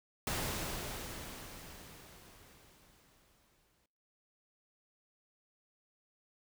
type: noise with exponential decay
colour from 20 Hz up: pink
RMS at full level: -35 dBFS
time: 0.27-3.86 s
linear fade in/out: 2 ms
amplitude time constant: 780 ms
effects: noise-tail reverb RT60 1.0 s tail -26 dB re dry